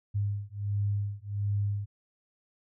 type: beating tone pair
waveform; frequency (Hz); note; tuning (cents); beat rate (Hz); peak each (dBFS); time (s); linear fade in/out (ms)
sine; 101.1 / 102.5; G#2 / G#2; -46 / -22; 1.4; -31; 0.14-1.86; 20
effects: none